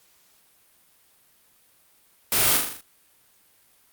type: noise with echo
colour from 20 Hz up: white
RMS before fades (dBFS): -21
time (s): 2.32-2.57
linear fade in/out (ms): 2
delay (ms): 40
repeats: 6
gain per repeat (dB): -4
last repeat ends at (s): 2.81
effects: white hiss -60 dBFS RMS until 3.92 s + Opus 48 kbps